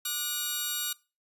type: tone cluster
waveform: 5% pulse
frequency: 1188 / 1450 / 3778 Hz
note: D6 / F#6 / A#7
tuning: +20 / -35 / +22 cents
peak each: -27 / -22 / -24 dBFS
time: 0.05-0.93 s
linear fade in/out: 5 ms
effects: noise-tail reverb RT60 0.3 s tail -22 dB re dry + resampled to 32000 Hz